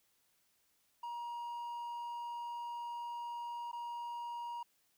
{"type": "tone with dropouts", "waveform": "triangle", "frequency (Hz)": 949, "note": "A#5", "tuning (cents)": 31, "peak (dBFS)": -38, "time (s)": [1.03, 4.63], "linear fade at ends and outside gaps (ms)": 5, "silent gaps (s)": [3.716, 3.729], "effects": ["white hiss -75 dBFS RMS until 4.97 s"]}